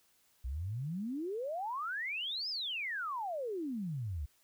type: exponential two-way sweep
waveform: sine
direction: up then down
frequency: 58.27 to 5290 to 66.5 Hz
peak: -35 dBFS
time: 0.44-4.26 s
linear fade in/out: 10 ms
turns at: 2.49 s
effects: white hiss -70 dBFS RMS until 4.43 s